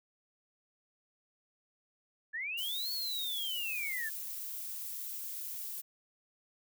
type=linear two-way sweep; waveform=sine; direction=up then down; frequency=1688 to 4435 to 1688 Hz; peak=-35 dBFS; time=2.33-4.1 s; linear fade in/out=20 ms; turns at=2.92 s
type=noise; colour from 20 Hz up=violet; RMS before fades=-41 dBFS; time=2.57-5.82 s; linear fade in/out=20 ms
effects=none

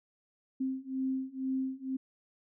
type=beating tone pair; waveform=sine; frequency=262.2 / 264.3 Hz; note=C4 / C4; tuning=+4 / +18 cents; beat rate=2.1 Hz; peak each=-35 / -34 dBFS; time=0.6-1.97 s; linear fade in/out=10 ms; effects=none

